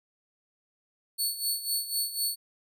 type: tone with tremolo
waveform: 15% pulse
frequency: 4435 Hz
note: C#8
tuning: in tune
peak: -19 dBFS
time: 1.18-2.36 s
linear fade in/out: 20 ms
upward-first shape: sine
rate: 4 Hz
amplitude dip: 75%
effects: none